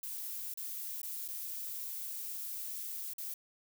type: noise with dropouts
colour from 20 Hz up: violet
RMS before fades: -41 dBFS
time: 0.03-3.34 s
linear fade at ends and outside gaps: 2 ms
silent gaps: 0.539-0.574 / 1.017-1.031 / 1.279-1.285 / 3.135-3.182 s
effects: none